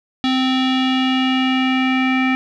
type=tone with low-pass filter sweep; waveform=square; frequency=260 Hz; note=C4; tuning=11 cents flat; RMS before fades=-17 dBFS; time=0.24-2.35 s; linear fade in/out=0 ms; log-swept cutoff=3600 to 2300 Hz; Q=4.3; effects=none